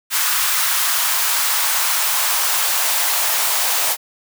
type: noise with high-pass filter sweep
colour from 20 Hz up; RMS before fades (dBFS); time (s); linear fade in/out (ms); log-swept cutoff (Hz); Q
white; -18; 0.1-3.97; 50; 1200 to 720; 1.7
effects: none